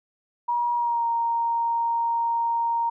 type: tone with pitch glide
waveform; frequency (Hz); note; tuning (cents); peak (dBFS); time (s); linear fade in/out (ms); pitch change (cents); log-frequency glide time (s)
sine; 956 to 930.4; A#5 to A#5; +43 to -4; -21; 0.48-2.9; 10; -47; 0.75-1.06
effects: none